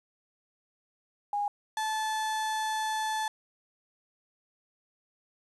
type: tone pair in turn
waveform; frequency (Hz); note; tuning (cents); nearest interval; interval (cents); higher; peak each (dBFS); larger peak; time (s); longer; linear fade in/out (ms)
sine / 35% pulse; 820 / 870; G#5 / A5; -22 / -20; minor second; 102; second; -27; neither; 1.33-1.48 / 1.77-3.28; second; 2
effects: resampled to 24000 Hz + 10-bit